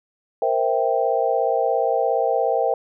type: chord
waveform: sine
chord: C dominant seventh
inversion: third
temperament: equal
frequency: 466.2 / 523.3 / 659.3 / 784 Hz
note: Bb4 / C5 / E5 / G5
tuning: 0 / 0 / 0 / 0 cents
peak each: -23 dBFS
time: 0.42-2.74 s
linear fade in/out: 2 ms
effects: none